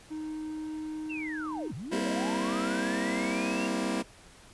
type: tone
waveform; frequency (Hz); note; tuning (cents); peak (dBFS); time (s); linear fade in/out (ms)
triangle; 310.6; D#4; -3; -32; 0.1-1.72; 20
type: linear two-way sweep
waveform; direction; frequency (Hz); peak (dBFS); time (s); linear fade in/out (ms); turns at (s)
sine; down then up; 2794 to 99.8 to 2794; -36; 1.09-3.68; 20; 1.74
type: chord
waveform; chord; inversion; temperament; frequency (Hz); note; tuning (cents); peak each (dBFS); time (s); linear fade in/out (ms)
sawtooth; C dominant seventh; second; just; 196.22 / 235.5 / 261.6 / 327; G3 / Bb3 / C4 / E4; +2 / +18 / 0 / -14; -30; 1.91-4.03; 20
effects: pink hiss -54 dBFS RMS until 4.53 s + resampled to 24000 Hz